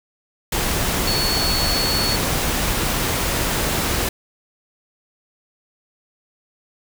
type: tone in noise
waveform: sine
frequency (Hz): 4412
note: C#8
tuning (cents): -9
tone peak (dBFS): -21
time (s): 1.07-2.16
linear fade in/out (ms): 5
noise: pink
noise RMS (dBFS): -21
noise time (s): 0.52-4.09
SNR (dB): -3
effects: none